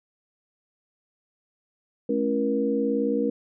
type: tone cluster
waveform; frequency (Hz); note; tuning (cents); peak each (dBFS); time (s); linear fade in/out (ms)
sine; 214.8 / 273.9 / 332.1 / 475.3; A3 / C#4 / E4 / A#4; -41 / -21 / +13 / +34; -28 / -26 / -33 / -25; 2.09-3.3; 5
effects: none